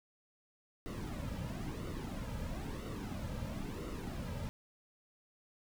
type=noise with flanger; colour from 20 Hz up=brown; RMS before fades=-41 dBFS; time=0.86-4.49 s; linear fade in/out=0 ms; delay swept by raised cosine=1.2 to 2.8 ms; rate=1 Hz; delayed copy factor=-0.65; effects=none